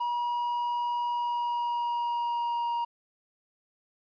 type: tone with pitch glide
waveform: triangle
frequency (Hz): 960 to 944.1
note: B5 to A#5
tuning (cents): -49 to +22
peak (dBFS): -25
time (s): 0-2.85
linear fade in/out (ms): 10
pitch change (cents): -29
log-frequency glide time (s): 1.09-2.73
effects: resampled to 11025 Hz + 11-bit